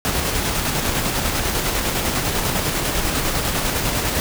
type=noise with tremolo; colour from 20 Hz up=pink; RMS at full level=-20 dBFS; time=0.05-4.2 s; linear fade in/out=0 ms; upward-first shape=square; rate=10 Hz; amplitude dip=30%; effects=none